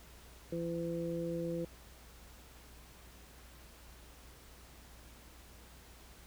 harmonic tone, 168.7 Hz, E3, 40 cents sharp, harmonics 1 / 2 / 3, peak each -39 / -39 / -39 dBFS, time 0.52-1.65 s, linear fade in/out 5 ms, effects added 60 Hz sine -57 dBFS peak until 6.26 s + pink hiss -58 dBFS RMS until 6.26 s

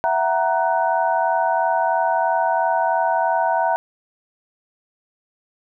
sine tone cluster, 665 / 748 / 936 / 1494 Hz, E5 / F#5 / A#5 / F#6, +15 / +19 / +7 / +16 cents, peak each -21 / -22 / -20 / -28 dBFS, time 0.04-3.76 s, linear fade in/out 0 ms, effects none

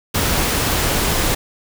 pink noise, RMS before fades -18 dBFS, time 0.14-1.35 s, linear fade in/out 10 ms, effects none

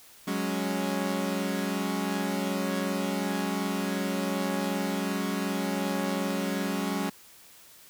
sawtooth chord, F# suspended second, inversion none, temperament equal, 185 / 207.7 / 277.2 Hz, F#3 / G#3 / C#4, 0 / 0 / 0 cents, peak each -28 dBFS, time 0.27-7.1 s, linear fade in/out 10 ms, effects white hiss -53 dBFS RMS until 7.89 s

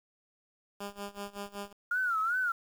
10% pulse tone with tremolo, 201.9 Hz, G#3, 49 cents flat, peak -28 dBFS, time 0.8-1.73 s, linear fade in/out 5 ms, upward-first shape sine, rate 5.3 Hz, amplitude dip 90%
sine tone with vibrato, 1396.9 Hz, F6, in tune, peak -27 dBFS, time 1.91-2.52 s, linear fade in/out 5 ms, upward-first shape sine, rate 2.6 Hz, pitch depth 150 cents each way
effects 9-bit

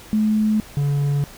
sine / triangle tone pair in turn, 215 / 142.79 Hz, A3 / D3, -40 / -48 cents, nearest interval perfect fifth, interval 708 cents, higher first, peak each -15 dBFS, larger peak neither, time 0.13-0.6 / 0.77-1.24 s, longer neither, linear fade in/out 0 ms, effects pink hiss -42 dBFS RMS until 1.37 s

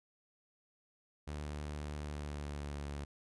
sawtooth tone with pitch glide, 74.2 to 71.76 Hz, D2 to D2, +18 to -40 cents, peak -36 dBFS, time 1.27-3.05 s, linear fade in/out 10 ms, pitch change -58 cents, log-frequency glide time 2.02-2.85 s, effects resampled to 24000 Hz

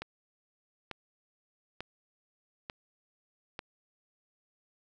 click train, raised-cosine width 0.3 ms, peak -22 dBFS, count 5, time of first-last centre 0.02-3.591 s, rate 1.12 Hz, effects none

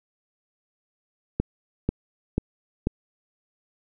click train, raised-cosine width 3 ms, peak -9 dBFS, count 4, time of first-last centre 1.4-2.871 s, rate 2.04 Hz, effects none

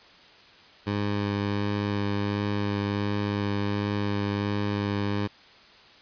15% pulse tone with vibrato, 102 Hz, G#2, 31 cents flat, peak -19 dBFS, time 0.86-5.28 s, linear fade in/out 20 ms, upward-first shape sine, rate 1.4 Hz, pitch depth 11 cents each way, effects white hiss -52 dBFS RMS until 6.01 s + resampled to 11025 Hz

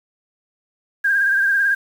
sine tone with vibrato, 1600 Hz, G6, 35 cents sharp, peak -14 dBFS, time 1.04-1.75 s, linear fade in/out 10 ms, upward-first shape sine, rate 18 Hz, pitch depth 48 cents each way, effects 7-bit

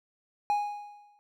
triangle tone with exponential decay, 826 Hz, G#5, 10 cents flat, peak -20 dBFS, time 0.5-1.19 s, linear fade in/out 0 ms, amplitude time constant 150 ms, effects none

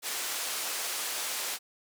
white band-pass noise, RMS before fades -34 dBFS, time 0.02-1.59 s, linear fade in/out 50 ms, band 430 to 11000 Hz, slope 12 dB/octave, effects none

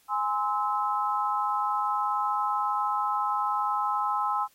sine chord, Ab augmented, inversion none, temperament just, 830.6 / 1038.3 / 1297.8 Hz, Ab5 / C6 / E6, 0 / -14 / -27 cents, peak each -29 dBFS, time 0.08-4.48 s, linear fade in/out 50 ms, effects white hiss -63 dBFS RMS until 4.54 s + AAC 48 kbps

